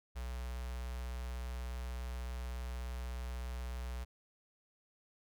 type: tone with notch filter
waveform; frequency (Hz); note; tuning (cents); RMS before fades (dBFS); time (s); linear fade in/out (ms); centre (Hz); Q
square; 61.74; B1; 0; -41; 0.15-4.05; 20; 260; 0.61
effects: none